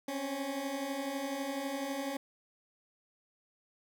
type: beating tone pair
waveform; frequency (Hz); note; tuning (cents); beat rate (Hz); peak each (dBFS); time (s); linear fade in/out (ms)
20% pulse; 265.7 / 277.7; C4 / C#4; +27 / +3; 12; -36 / -31; 0.08-2.17; 5
effects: none